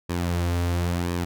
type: tone with flanger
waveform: sawtooth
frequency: 87 Hz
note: F2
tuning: 6 cents flat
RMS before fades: -25 dBFS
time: 0.09-1.25 s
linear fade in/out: 10 ms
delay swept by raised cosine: 1.4 to 5.6 ms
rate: 0.97 Hz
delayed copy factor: -0.5
effects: none